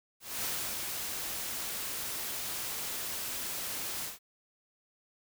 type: noise with ADSR envelope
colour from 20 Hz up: white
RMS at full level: -34 dBFS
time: 0.2-4.19 s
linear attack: 230 ms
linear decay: 350 ms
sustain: -3 dB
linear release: 150 ms
effects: none